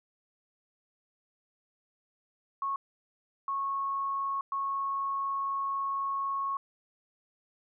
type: tone bursts at uneven times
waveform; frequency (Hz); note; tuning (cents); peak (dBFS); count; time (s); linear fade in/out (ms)
sine; 1099; C#6; -15; -29; 3; 2.62-2.76 / 3.48-4.41 / 4.52-6.57; 2
effects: none